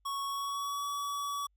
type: tone with pitch glide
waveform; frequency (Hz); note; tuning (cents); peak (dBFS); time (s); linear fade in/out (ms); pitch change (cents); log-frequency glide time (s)
square; 1108.7 to 1138.6; C#6 to C#6; 0 to +46; -34; 0.05-1.47; 10; +46; 0.25-0.85
effects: added 50 Hz sine -69 dBFS peak until 1.56 s